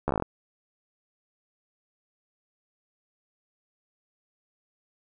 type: slowing click train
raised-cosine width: 1 ms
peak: -12 dBFS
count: 9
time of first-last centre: 0.08-0.223 s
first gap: 13 ms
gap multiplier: 1.09
effects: none